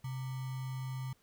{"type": "tone with sample-and-hold", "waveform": "sine", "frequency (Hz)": 130.3, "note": "C3", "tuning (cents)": -7, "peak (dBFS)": -36, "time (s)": [0.04, 1.13], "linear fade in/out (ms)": 5, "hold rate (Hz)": 1050, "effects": ["pink hiss -70 dBFS RMS until 1.22 s"]}